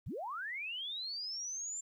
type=linear sweep; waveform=sine; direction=up; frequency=55 to 7320 Hz; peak=-38 dBFS; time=0.06-1.81 s; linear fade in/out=10 ms; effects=12-bit